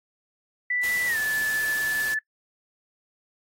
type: tone with pitch glide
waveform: sine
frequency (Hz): 1975.5 to 1739.8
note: B6 to A6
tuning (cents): 0 to -20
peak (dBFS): -23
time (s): 0.7-2.19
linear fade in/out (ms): 5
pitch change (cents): -220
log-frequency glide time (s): 1.07-1.18
type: noise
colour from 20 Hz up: white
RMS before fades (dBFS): -35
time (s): 0.83-2.14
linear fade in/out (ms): 5
effects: noise-tail reverb RT60 0.1 s tail -22 dB re dry + AAC 48 kbps